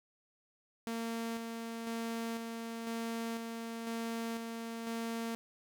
sawtooth tone with tremolo, 229.1 Hz, A#3, 30 cents flat, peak -32 dBFS, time 0.87-5.35 s, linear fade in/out 0 ms, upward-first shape square, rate 1 Hz, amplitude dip 35%, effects none

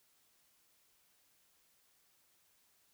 silence, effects white hiss -72 dBFS RMS until 2.93 s

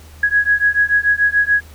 sine beating tone pair, 1661.2 / 1668.1 Hz, G#6 / G#6, 0 / +7 cents, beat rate 6.9 Hz, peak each -15 dBFS, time 0.23-1.61 s, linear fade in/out 5 ms, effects added 77 Hz sine -38 dBFS peak until 1.74 s + pink hiss -45 dBFS RMS until 1.74 s

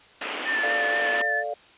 white band-pass noise, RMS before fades -32 dBFS, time 0.21-1.22 s, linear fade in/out 5 ms, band 230 to 3200 Hz, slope 48 dB/octave
sine tone with vibrato, 1766 Hz, A6, 6 cents sharp, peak -23 dBFS, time 0.44-1.44 s, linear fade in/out 50 ms, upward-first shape sine, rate 4.1 Hz, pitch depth 30 cents each way
sine chord, D minor, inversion second, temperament equal, 440 / 587.3 / 698.5 Hz, A4 / D5 / F5, 0 / 0 / 0 cents, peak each -35 / -31 / -30 dBFS, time 0.63-1.54 s, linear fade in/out 5 ms
effects white hiss -52 dBFS RMS until 1.77 s + resampled to 8000 Hz

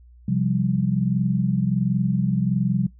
sine chord, C suspended fourth, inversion none, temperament equal, 130.81 / 174.61 / 196 Hz, C3 / F3 / G3, 0 / 0 / 0 cents, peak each -23 dBFS, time 0.28-2.87 s, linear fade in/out 5 ms, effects noise-tail reverb RT60 0.2 s tail -24 dB re dry + added 60 Hz sine -46 dBFS peak until 2.99 s

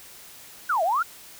sine exponential two-way sweep, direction down then up, 1568 to 622.3 to 1474 Hz, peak -20 dBFS, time 0.69-1.03 s, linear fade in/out 10 ms, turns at 0.83 s, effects white hiss -46 dBFS RMS until 1.39 s

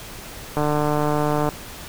click train, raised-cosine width 1 ms, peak -8 dBFS, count 138, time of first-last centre 0.57-1.489 s, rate 149 Hz, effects pink hiss -37 dBFS RMS until 1.88 s

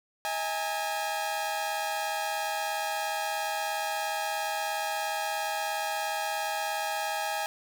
sawtooth tone cluster, 638 / 821 / 898 Hz, D#5 / G#5 / A5, +43 / -20 / +35 cents, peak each -32 / -27 / -35 dBFS, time 0.25-7.46 s, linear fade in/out 0 ms, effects 9-bit

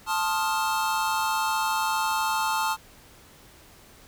square chord, F dominant seventh, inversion first, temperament equal with one note detuned, 880 / 1061.7 / 1244.5 / 1396.9 Hz, A5 / C6 / Eb6 / F6, 0 / +25 / 0 / 0 cents, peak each -27 / -32 / -32 / -32 dBFS, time 0.06-2.77 s, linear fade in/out 50 ms, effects pink hiss -52 dBFS RMS until 4.07 s

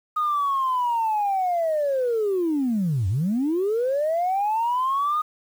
sine linear two-way sweep, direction down then up, 1244.5 to 87.31 to 1244.5 Hz, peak -19 dBFS, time 0.16-5.22 s, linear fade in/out 10 ms, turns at 3.08 s, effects tanh soft clip ceiling -16 dBFS + 8-bit

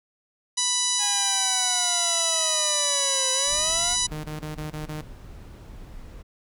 harmonic tone, 988 Hz, B5, in tune, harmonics 1 / 2 / 3 / 4 / 5 / 6 / 7 / 8 / 9 / 10, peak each -35 / -38 / -34 / -27 / -33 / -27 / -29 / -38 / -35 / -30 dBFS, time 0.57-4.07 s, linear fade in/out 10 ms
sawtooth linear two-way sweep, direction down then up, 830.6 to 519 to 730 Hz, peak -27 dBFS, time 0.98-3.97 s, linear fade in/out 50 ms, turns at 3.32 s
brown noise, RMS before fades -41 dBFS, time 3.46-6.23 s, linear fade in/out 20 ms
sawtooth tone bursts, 153 Hz, D#3, 29 cents flat, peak -27 dBFS, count 6, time 4.11-5.015 s, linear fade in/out 10 ms, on 130 ms, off 25 ms
effects none

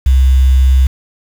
sine tone with quantisation, 65.41 Hz, C2, in tune, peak -5 dBFS, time 0.06-0.87 s, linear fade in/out 5 ms, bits 5, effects none

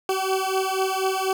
20% pulse beating tone pair, 378.7 / 382.8 Hz, F#4 / G4, +40 / -41 cents, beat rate 4.1 Hz, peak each -20 dBFS, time 0.09-1.33 s, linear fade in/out 2 ms, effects none

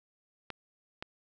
clicks, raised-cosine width 0.3 ms, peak -22 dBFS, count 2, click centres 0.503 / 1.025 s, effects none

